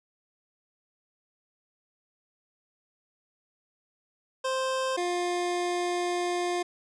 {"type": "tone pair in turn", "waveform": "25% pulse", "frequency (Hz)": [523.3, 353.1], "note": ["C5", "F4"], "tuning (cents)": [0, 19], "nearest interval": "perfect fifth", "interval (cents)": 681, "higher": "first", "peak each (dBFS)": -23, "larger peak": "neither", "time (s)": [[4.44, 4.97], [4.97, 6.63]], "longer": "second", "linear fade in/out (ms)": 10, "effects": ["resampled to 22050 Hz"]}